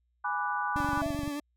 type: chord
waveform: sine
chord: G# half-diminished seventh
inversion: none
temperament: equal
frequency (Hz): 830.6 / 987.8 / 1174.7 / 1480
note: G#5 / B5 / D6 / F#6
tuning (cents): 0 / 0 / 0 / 0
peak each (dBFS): -34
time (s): 0.24-1.02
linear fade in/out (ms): 10
type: click train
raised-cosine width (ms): 5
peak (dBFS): -24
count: 13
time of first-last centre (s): 0.76-1.277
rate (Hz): 23.2
type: tone with vibrato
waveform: 40% pulse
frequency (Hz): 290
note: D4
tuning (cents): -22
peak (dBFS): -32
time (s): 0.76-1.4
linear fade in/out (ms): 5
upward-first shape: triangle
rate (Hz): 10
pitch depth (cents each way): 40
type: tone with exponential decay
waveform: sine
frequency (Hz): 659.3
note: E5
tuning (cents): 0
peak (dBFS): -28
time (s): 1.02-1.41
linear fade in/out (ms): 5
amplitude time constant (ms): 83
effects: added 60 Hz sine -70 dBFS peak until 1.56 s